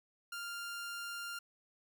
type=tone; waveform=sawtooth; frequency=1396.9 Hz; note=F6; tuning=in tune; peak=-37 dBFS; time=0.32-1.39 s; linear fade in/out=5 ms; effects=none